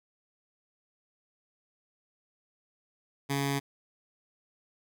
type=tone with notch filter; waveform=10% pulse; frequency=139.5 Hz; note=C#3; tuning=11 cents sharp; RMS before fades=-30 dBFS; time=3.29-3.6 s; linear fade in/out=20 ms; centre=570 Hz; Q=1.3; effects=none